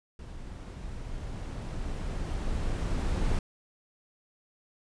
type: noise with level ramp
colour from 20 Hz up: brown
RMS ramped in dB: -42 to -27 dBFS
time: 0.19-3.39 s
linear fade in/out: 2 ms
effects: resampled to 22050 Hz